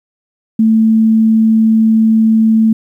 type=tone; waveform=sine; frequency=221.7 Hz; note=A3; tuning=13 cents sharp; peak=-6 dBFS; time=0.59-2.73 s; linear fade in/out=5 ms; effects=8-bit